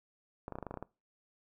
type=clicks; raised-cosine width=1 ms; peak=-26 dBFS; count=10; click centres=0.481 / 0.523 / 0.555 / 0.586 / 0.627 / 0.667 / 0.71 / 0.741 / 0.773 / 0.826 s; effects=noise-tail reverb RT60 0.3 s tail -23 dB re dry